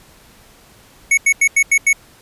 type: tone bursts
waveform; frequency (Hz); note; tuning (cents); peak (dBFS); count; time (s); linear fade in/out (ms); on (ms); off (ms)
square; 2217; C#7; 0; -10; 6; 1.11-1.93; 5; 65; 86
effects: pink hiss -47 dBFS RMS until 2.21 s + resampled to 32000 Hz